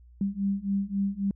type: beating tone pair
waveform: sine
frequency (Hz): 196 / 199.7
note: G3 / G3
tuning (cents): 0 / +32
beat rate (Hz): 3.7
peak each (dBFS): -29 / -28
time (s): 0.21-1.31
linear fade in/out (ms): 2
effects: added 60 Hz sine -50 dBFS peak until 1.35 s